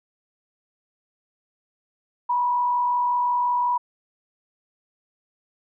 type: tone with frequency modulation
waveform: sine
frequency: 976 Hz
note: B5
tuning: 21 cents flat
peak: -19 dBFS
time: 2.29-3.78 s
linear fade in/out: 10 ms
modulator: 45.5 Hz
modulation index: 0.45
effects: none